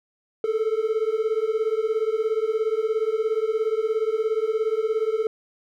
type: beating tone pair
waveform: triangle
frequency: 431.2 / 448.2 Hz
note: A4 / A4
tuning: -35 / +32 cents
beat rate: 17 Hz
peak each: -22 dBFS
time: 0.44-5.27 s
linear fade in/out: 2 ms
effects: none